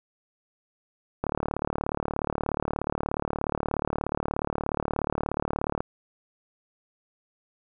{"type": "click train", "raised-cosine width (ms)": 1, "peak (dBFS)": -13, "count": 169, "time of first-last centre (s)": [1.24, 5.805], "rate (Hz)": 36.8, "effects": []}